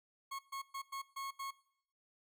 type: tone bursts at uneven times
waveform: 40% pulse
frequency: 1093 Hz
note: C#6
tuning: 25 cents flat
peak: -40 dBFS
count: 6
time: 0.31-0.39 / 0.52-0.62 / 0.74-0.82 / 0.92-1.02 / 1.16-1.31 / 1.39-1.51 s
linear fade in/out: 10 ms
effects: noise-tail reverb RT60 0.7 s tail -20 dB re dry